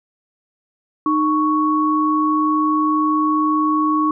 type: tone pair together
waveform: sine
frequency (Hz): 307 / 1111.9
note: D#4 / C#6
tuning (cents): -23 / +5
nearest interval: octave + minor seventh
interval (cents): 2228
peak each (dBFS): -17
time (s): 1.06-4.11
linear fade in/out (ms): 2
effects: none